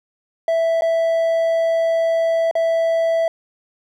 triangle tone with dropouts, 659.3 Hz, E5, in tune, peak -13 dBFS, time 0.48-3.28 s, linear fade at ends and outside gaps 2 ms, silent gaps 0.81-0.82 / 2.512-2.553 s, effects none

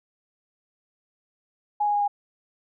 sine tone with pitch steps, 832 / 826.7 / 821.5 / 816.3 Hz, G#5 / G#5 / G#5 / G#5, +3 / -8 / -19 / -30 cents, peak -20 dBFS, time 1.8-2.08 s, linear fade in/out 10 ms, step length 70 ms, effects none

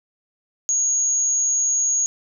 sine tone, 6645 Hz, G#8, in tune, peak -17 dBFS, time 0.69-2.06 s, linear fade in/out 0 ms, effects none

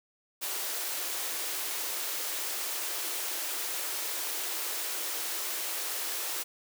white high-pass noise, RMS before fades -34 dBFS, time 0.41-6.44 s, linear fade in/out 20 ms, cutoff 300 Hz, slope 96 dB/octave, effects none

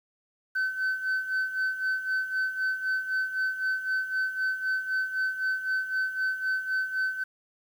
sine tone with tremolo, 1526 Hz, G6, 47 cents flat, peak -21 dBFS, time 0.55-7.24 s, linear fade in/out 10 ms, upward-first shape sine, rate 3.9 Hz, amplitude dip 75%, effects tanh soft clip ceiling -23 dBFS + 9-bit

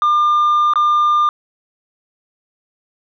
sine tone with dropouts, 1200 Hz, D6, 37 cents sharp, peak -8 dBFS, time 0.02-1.29 s, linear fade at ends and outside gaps 1 ms, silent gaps 0.736-0.757 s, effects tanh soft clip ceiling -10 dBFS

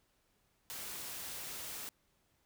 white noise, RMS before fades -44 dBFS, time 0.7-1.89 s, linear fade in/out 0 ms, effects pink hiss -75 dBFS RMS until 2.45 s

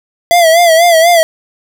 square tone with vibrato, 671 Hz, E5, 31 cents sharp, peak -5 dBFS, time 0.31-1.23 s, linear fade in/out 0 ms, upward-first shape sine, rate 4.1 Hz, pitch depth 82 cents each way, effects none

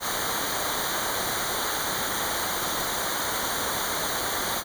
pink noise with comb filter, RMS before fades -28 dBFS, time 0-4.64 s, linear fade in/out 50 ms, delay 0.38 ms, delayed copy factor -0.85, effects none

